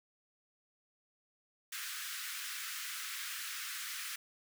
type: high-pass noise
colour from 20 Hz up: pink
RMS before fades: -42 dBFS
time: 1.72-4.16 s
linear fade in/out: 5 ms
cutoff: 1300 Hz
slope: 48 dB/octave
effects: none